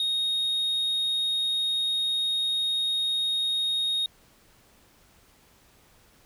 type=tone; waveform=sine; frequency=3729 Hz; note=A#7; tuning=in tune; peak=-21 dBFS; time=0-4.06 s; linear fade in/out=2 ms; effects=tanh soft clip ceiling -23 dBFS + pink hiss -59 dBFS RMS until 6.25 s